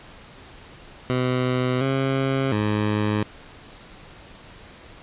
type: tone with pitch steps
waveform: 15% pulse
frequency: 126.7 / 134.7 / 105.6 Hz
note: B2 / C#3 / G#2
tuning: +45 / -49 / +29 cents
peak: -14 dBFS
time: 1.1-3.23 s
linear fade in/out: 0 ms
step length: 710 ms
effects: pink hiss -45 dBFS RMS until 5.02 s + resampled to 8000 Hz